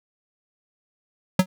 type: tone with exponential decay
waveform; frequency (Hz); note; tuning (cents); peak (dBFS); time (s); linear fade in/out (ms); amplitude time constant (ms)
square; 185.2; F#3; +2; -10; 1.39-1.46; 5; 15
effects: none